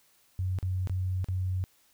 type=tone with dropouts; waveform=sine; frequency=92.7 Hz; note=F#2; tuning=4 cents sharp; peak=-27 dBFS; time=0.39-1.64 s; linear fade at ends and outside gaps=0 ms; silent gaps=0.587-0.628 / 0.873-0.896 / 1.244-1.286 s; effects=white hiss -65 dBFS RMS until 1.93 s